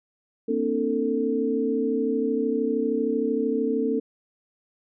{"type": "tone cluster", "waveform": "sine", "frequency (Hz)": [233.3, 266.5, 299.3, 446.3], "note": ["A#3", "C4", "D4", "A4"], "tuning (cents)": [2, 32, 33, 25], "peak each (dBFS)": [-28, -27, -30, -25], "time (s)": [0.48, 4], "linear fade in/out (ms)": 10, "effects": []}